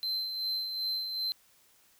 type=tone with tremolo; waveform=triangle; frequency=4095 Hz; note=C8; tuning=38 cents flat; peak=-28 dBFS; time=0.03-1.32 s; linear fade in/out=0 ms; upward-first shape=sine; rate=2.6 Hz; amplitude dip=45%; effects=white hiss -64 dBFS RMS until 1.99 s